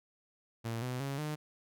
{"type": "tone with pitch steps", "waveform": "sawtooth", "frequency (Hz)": [114.9, 126.03, 138.23, 151.61], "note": ["A#2", "B2", "C#3", "D#3"], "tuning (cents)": [-25, 36, -5, -45], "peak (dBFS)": -31, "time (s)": [0.64, 1.36], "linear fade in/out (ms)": 20, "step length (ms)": 180, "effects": []}